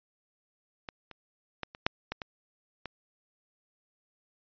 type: clicks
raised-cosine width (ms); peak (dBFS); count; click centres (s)
0.3; -22 / -29 / -18 / -28 / -8 / -17 / -21 / -21; 8; 0.888 / 1.113 / 1.633 / 1.749 / 1.865 / 2.12 / 2.218 / 2.857
effects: resampled to 11025 Hz